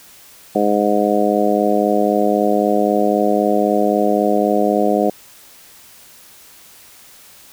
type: harmonic tone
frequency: 103.83 Hz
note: G#2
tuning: in tune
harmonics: 2 / 3 / 4 / 5 / 6 / 7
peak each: -20 / -20 / -20 / -20 / -20 / -20 dBFS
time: 0.55-5.1 s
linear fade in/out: 5 ms
effects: white hiss -44 dBFS RMS until 7.52 s

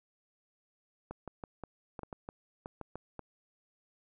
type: clicks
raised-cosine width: 1 ms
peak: -27 dBFS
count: 12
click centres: 1.11 / 1.277 / 1.438 / 1.637 / 1.992 / 2.033 / 2.128 / 2.289 / 2.659 / 2.813 / 2.956 / 3.193 s
effects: none

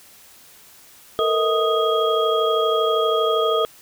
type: tone cluster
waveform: sine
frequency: 450 / 482.6 / 638 / 1246 / 3278 Hz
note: A4 / B4 / D#5 / D#6 / G#7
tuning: +39 / -40 / +43 / +2 / -23 cents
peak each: -20 / -29 / -23 / -22 / -27 dBFS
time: 1.19-3.65 s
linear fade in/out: 0 ms
effects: white hiss -48 dBFS RMS until 3.81 s

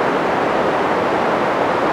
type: band-pass noise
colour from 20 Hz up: pink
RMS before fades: -17 dBFS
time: 0-1.92 s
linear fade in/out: 0 ms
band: 360 to 1200 Hz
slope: 12 dB/octave
effects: none

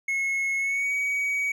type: tone with pitch glide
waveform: triangle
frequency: 2178 to 2261 Hz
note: C#7 to C#7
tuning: -31 to +34 cents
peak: -22 dBFS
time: 0.08-1.52 s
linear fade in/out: 5 ms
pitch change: +65 cents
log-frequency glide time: 0.58-0.93 s
effects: none

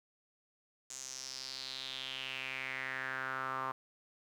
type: tone with band-pass filter sweep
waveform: sawtooth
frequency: 131.8 Hz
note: C3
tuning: 13 cents sharp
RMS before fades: -41 dBFS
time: 0.9-3.72 s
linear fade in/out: 5 ms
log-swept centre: 7000 to 1100 Hz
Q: 4.8
effects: 11-bit

